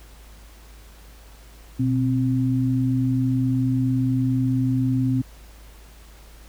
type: tone pair together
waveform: sine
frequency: 123.47 / 261.6 Hz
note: B2 / C4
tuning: 0 / 0 cents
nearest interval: octave + minor second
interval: 1300 cents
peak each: -21 dBFS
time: 1.79-5.22 s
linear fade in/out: 10 ms
effects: added 53 Hz sine -44 dBFS peak until 6.48 s + pink hiss -51 dBFS RMS until 6.48 s